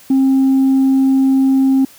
sine tone, 267.1 Hz, C4, 36 cents sharp, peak -7 dBFS, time 0.1-1.85 s, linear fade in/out 5 ms, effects tanh soft clip ceiling -7 dBFS + white hiss -43 dBFS RMS until 1.98 s

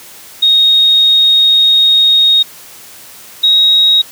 sine tone pair in turn, 3733 / 3787 Hz, A#7 / A#7, +2 / +27 cents, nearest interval unison, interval 25 cents, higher second, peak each -5 dBFS, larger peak neither, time 0.42-2.43 / 3.43-4.02 s, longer first, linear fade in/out 10 ms, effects white hiss -35 dBFS RMS until 4.11 s + high-pass 80 Hz 12 dB/octave

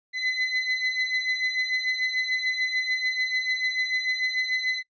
35% pulse beating tone pair, 2018 / 2024.8 Hz, B6 / B6, +37 / +43 cents, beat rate 6.8 Hz, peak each -28 / -24 dBFS, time 0.13-4.83 s, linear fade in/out 50 ms, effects noise-tail reverb RT60 0.1 s tail -20 dB re dry + resampled to 16000 Hz

